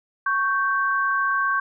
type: tone pair together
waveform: sine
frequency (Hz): 1108.7 / 1561.1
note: C#6 / G6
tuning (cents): 0 / -8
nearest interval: tritone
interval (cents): 592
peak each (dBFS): -22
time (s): 0.26-1.6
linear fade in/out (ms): 5
effects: none